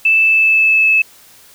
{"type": "tone with pitch glide", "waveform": "sine", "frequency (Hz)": [2637, 2605], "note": ["E7", "E7"], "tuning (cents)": [0, -21], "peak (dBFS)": -8, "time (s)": [0.05, 1.02], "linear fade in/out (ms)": 5, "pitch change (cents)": -21, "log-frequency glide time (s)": [0.21, 0.89], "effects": ["white hiss -44 dBFS RMS until 1.54 s"]}